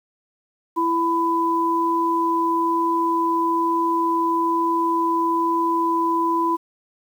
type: tone pair together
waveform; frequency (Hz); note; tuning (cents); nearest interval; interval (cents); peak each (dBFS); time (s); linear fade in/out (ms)
sine; 333.4 / 999.1; E4 / B5; +20 / +20; octave + perfect fifth; 1900; -22 / -19; 0.76-6.57; 20
effects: 8-bit